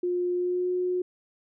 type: tone with pitch glide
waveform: sine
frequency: 356.1 to 362.1 Hz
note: F4 to F#4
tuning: +34 to -37 cents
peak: -24 dBFS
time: 0.03-1.02 s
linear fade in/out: 5 ms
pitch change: +29 cents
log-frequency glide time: 0.34-0.7 s
effects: none